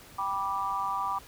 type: chord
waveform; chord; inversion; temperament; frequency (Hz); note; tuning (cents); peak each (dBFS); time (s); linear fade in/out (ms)
sine; G major; none; just; 784 / 980 / 1176; G5 / B5 / D6; 0 / -14 / +2; -35 / -32 / -31; 0.18-1.19; 10
effects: pink hiss -51 dBFS RMS until 1.27 s